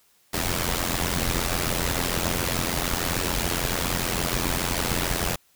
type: noise with amplitude modulation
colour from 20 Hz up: pink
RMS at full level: -22 dBFS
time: 0.33-5.36 s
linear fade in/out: 10 ms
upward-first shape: sine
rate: 86.8 Hz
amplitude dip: 85%
effects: white hiss -62 dBFS RMS until 5.55 s